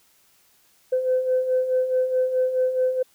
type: beating tone pair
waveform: sine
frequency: 508 / 512.7 Hz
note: B4 / C5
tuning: +49 / -35 cents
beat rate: 4.7 Hz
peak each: -26 / -19 dBFS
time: 0.92-3.03 s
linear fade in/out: 10 ms
effects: tanh soft clip ceiling -13 dBFS + white hiss -60 dBFS RMS until 3.14 s